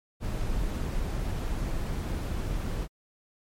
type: noise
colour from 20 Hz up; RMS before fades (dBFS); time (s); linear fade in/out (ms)
brown; -30; 0.2-2.88; 50
effects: MP3 64 kbps